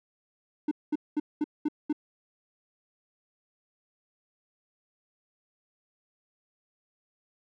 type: tone bursts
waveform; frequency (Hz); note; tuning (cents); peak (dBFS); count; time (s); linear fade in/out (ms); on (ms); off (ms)
triangle; 300.3; D4; +39; -22; 6; 0.68-1.928; 5; 33; 210
effects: none